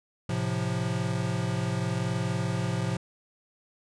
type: chord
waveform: square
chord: F major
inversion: first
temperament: equal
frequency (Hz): 110 / 130.81 / 174.61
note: A2 / C3 / F3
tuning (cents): 0 / 0 / 0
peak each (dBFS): -32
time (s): 0.29-2.97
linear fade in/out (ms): 5
effects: resampled to 22050 Hz